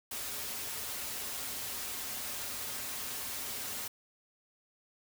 white noise with comb filter, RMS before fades -39 dBFS, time 0.11-3.88 s, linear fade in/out 5 ms, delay 6 ms, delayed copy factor -0.6, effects none

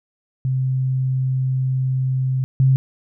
sine tone pair in turn, 130.6 / 132.5 Hz, C3 / C3, -3 / +22 cents, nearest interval unison, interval 25 cents, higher second, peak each -17 / -11 dBFS, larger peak second, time 0.45-2.44 / 2.6-2.76 s, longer first, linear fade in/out 0 ms, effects none

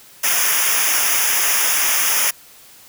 white noise with comb filter, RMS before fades -17 dBFS, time 0.23-2.31 s, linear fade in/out 10 ms, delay 0.24 ms, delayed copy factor -0.95, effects white hiss -45 dBFS RMS until 2.88 s

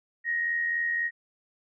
sine tone with amplitude modulation, 1877 Hz, A#6, 11 cents sharp, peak -23 dBFS, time 0.24-1.11 s, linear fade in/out 50 ms, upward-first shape sine, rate 83.8 Hz, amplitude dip 45%, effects none

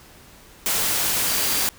sine tone in noise, 4699 Hz, D8, in tune, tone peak -32 dBFS, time 1.28-1.67 s, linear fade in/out 0 ms, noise white, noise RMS -22 dBFS, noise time 0.66-1.69 s, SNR -13 dB, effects pink hiss -48 dBFS RMS until 1.78 s

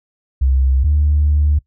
sine tone pair in turn, 66.1 / 74.02 Hz, C2 / D2, +18 / +14 cents, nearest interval major second, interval 196 cents, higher second, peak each -10 dBFS, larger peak neither, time 0.41-0.84 / 0.84-1.59 s, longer second, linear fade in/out 10 ms, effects noise-tail reverb RT60 0.1 s tail -20 dB re dry + tanh soft clip ceiling -6 dBFS

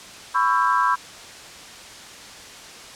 sine chord, C# half-diminished seventh, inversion third, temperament just, 997.9 / 1108.7 / 1330.5 / 1596.6 Hz, B5 / C#6 / E6 / G6, +18 / 0 / +16 / +31 cents, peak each -20 / -22 / -23 / -25 dBFS, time 0.34-0.96 s, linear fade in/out 20 ms, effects white hiss -40 dBFS RMS until 2.95 s + low-pass 7000 Hz 12 dB/octave

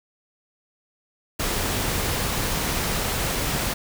pink noise, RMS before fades -25 dBFS, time 1.39-3.74 s, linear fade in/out 10 ms, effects none

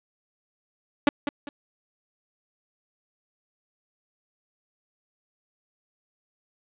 sawtooth tone with echo, 287.7 Hz, D4, 36 cents flat, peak -11 dBFS, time 1.07-1.09 s, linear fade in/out 2 ms, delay 200 ms, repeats 2, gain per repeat -10 dB, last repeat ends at 1.49 s, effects resampled to 8000 Hz + 8-bit

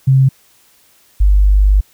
sine tone pair in turn, 133.4 / 49.64 Hz, C3 / G1, +34 / +22 cents, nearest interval octave + perfect fourth, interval 1712 cents, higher first, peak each -6 dBFS, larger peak neither, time 0.07-0.29 / 1.2-1.81 s, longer second, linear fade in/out 10 ms, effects white hiss -51 dBFS RMS until 1.93 s

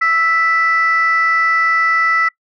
sine tone pair together, 1318.5 / 1975.5 Hz, E6 / B6, 0 / 0 cents, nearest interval perfect fifth, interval 700 cents, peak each -13 dBFS, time 0.01-2.29 s, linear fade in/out 10 ms, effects noise-tail reverb RT60 0.1 s tail -23 dB re dry + tanh soft clip ceiling -6 dBFS

